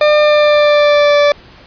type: tone with pitch glide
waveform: 40% pulse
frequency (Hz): 600 to 581.6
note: D5 to D5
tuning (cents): +37 to -17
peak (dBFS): -6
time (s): 0.01-1.32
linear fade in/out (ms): 2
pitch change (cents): -54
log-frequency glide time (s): 0.21-1.19
effects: pink hiss -40 dBFS RMS until 1.66 s + resampled to 11025 Hz